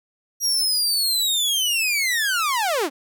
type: linear sweep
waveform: sawtooth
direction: down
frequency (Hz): 5720 to 246.9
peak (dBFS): -16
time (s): 0.4-2.9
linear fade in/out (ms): 50
effects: none